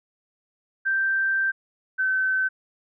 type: tone pair in turn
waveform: sine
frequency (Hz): 1567 / 1531.2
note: G6 / G6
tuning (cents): -1 / -41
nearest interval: unison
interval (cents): 40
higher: first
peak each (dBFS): -20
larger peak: neither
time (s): 0.85-1.52 / 1.98-2.49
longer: first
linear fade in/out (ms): 20
effects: none